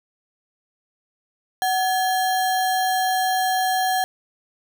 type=tone with sample-and-hold; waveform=sine; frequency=748 Hz; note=F#5; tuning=19 cents sharp; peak=-18 dBFS; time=1.62-4.04 s; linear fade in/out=0 ms; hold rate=2450 Hz; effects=none